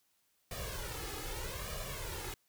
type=noise with flanger; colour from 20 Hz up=pink; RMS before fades=-41 dBFS; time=0.51-2.34 s; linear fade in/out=2 ms; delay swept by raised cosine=1.7 to 2.39 ms; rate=0.8 Hz; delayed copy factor=+0.8; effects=white hiss -75 dBFS RMS until 2.48 s